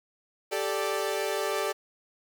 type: chord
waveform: sawtooth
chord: G suspended second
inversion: none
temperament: equal with one note detuned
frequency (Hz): 392 / 438.5 / 587.3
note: G4 / A4 / D5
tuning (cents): 0 / -6 / 0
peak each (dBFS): -28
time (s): 0.51-1.73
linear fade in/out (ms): 20
effects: 9-bit